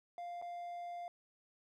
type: tone with dropouts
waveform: triangle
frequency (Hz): 698.5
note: F5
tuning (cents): 0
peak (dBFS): -40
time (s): 0.18-1.08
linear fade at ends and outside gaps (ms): 1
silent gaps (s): 0.416-0.423
effects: none